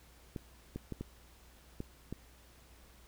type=clicks; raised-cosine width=3 ms; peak=-26 dBFS; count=6; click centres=0.362 / 0.76 / 0.923 / 1.01 / 1.804 / 2.126 s; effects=added 60 Hz sine -60 dBFS peak until 3.07 s + pink hiss -62 dBFS RMS until 3.07 s